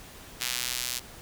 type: tone with high-pass filter sweep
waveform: sawtooth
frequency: 123.9 Hz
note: B2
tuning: 6 cents sharp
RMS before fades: -32 dBFS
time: 0.4-1 s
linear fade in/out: 20 ms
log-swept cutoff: 2800 to 4300 Hz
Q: 0.73
effects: pink hiss -47 dBFS RMS until 1.21 s